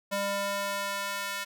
square tone with high-pass filter sweep, 199.9 Hz, G3, 34 cents sharp, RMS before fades -32 dBFS, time 0.11-1.45 s, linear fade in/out 20 ms, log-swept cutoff 460 to 1500 Hz, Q 1, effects none

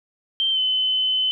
sine tone with pitch glide, 3136 to 3040 Hz, G7 to F#7, 0 to +46 cents, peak -18 dBFS, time 0.4-1.31 s, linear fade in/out 0 ms, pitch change -54 cents, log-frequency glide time 0.51-0.59 s, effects none

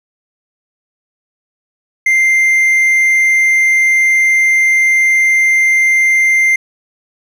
triangle tone, 2093 Hz, C7, in tune, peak -6 dBFS, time 2.06-6.56 s, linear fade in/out 5 ms, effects none

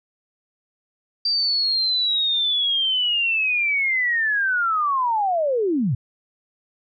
sine linear sweep, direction down, 4703 to 104.9 Hz, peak -18 dBFS, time 1.25-5.95 s, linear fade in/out 5 ms, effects none

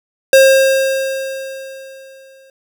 square tone with exponential decay, 535 Hz, C5, 38 cents sharp, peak -4 dBFS, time 0.33-2.5 s, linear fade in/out 2 ms, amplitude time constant 470 ms, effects none

